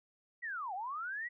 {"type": "linear two-way sweep", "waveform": "sine", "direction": "down then up", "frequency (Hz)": [1975.5, 707, 1975.5], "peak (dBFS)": -37, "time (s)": [0.42, 1.29], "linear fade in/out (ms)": 20, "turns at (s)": 0.74, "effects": []}